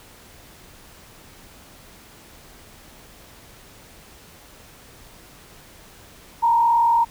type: tone with frequency modulation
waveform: sine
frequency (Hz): 932.3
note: A#5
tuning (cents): 0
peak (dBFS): -14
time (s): 6.42-7.05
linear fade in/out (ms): 20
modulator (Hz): 42.5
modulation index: 0.61
effects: pink hiss -47 dBFS RMS until 7.1 s